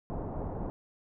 pink low-pass noise, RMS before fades -36 dBFS, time 0.1-0.7 s, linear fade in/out 0 ms, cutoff 870 Hz, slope 24 dB/octave, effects none

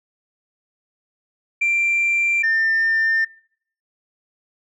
sine tone pair in turn, 2362 / 1799.2 Hz, D7 / A6, +9 / +38 cents, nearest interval perfect fourth, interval 471 cents, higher first, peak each -14 dBFS, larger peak neither, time 1.61-2.43 / 2.43-3.25 s, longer neither, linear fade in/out 10 ms, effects noise-tail reverb RT60 0.6 s tail -24 dB re dry + tanh soft clip ceiling -13 dBFS

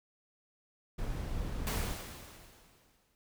brown noise, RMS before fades -36 dBFS, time 0.98-1.94 s, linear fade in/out 10 ms
pink noise with exponential decay, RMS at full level -35 dBFS, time 1.67-3.15 s, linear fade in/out 0 ms, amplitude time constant 320 ms
effects none

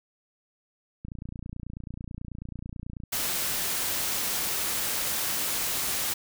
click train, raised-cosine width 5 ms, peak -25 dBFS, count 59, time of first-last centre 1.05-3.036 s, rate 29.2 Hz
white noise, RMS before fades -29 dBFS, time 3.12-6.14 s, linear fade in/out 10 ms
effects none

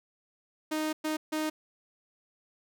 sawtooth tone bursts at uneven times, 310 Hz, D#4, 6 cents flat, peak -25 dBFS, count 3, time 0.71-0.93 / 1.04-1.17 / 1.32-1.5 s, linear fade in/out 10 ms, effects none

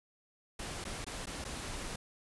pink noise with dropouts, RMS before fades -41 dBFS, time 0.59-1.96 s, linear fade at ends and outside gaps 5 ms, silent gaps 0.842-0.85 / 1.046-1.065 / 1.258-1.269 / 1.443-1.449 s, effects resampled to 24000 Hz

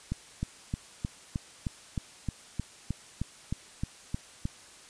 click train, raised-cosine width 5 ms, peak -18 dBFS, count 15, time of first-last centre 0.12-4.454 s, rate 3.23 Hz, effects white hiss -52 dBFS RMS until 4.89 s + resampled to 22050 Hz

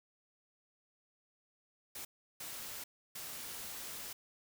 white noise bursts at uneven times, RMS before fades -45 dBFS, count 3, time 1.95-2.05 / 2.4-2.84 / 3.15-4.13 s, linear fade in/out 5 ms, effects none

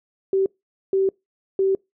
sine tone bursts at uneven times, 385.7 Hz, G4, 28 cents flat, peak -16 dBFS, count 3, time 0.33-0.46 / 0.93-1.09 / 1.59-1.75 s, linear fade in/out 2 ms, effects noise-tail reverb RT60 0.2 s tail -26 dB re dry

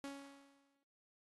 sawtooth tone with exponential decay, 278.1 Hz, C#4, 6 cents sharp, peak -39 dBFS, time 0.04-0.83 s, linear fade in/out 0 ms, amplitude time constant 170 ms, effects AAC 32 kbps

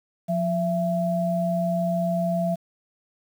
sine tone pair together, 176.54 / 670 Hz, F3 / E5, +19 / +28 cents, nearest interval octave + major seventh, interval 2309 cents, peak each -24 dBFS, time 0.28-2.56 s, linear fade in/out 20 ms, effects 8-bit

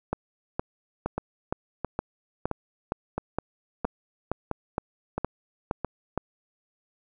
two click trains, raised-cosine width 1 ms, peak -12 / -14 dBFS, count 14 / 8, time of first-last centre 0.13-6.177 / 1.18-5.847 s, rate 2.15 / 1.5 Hz, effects none

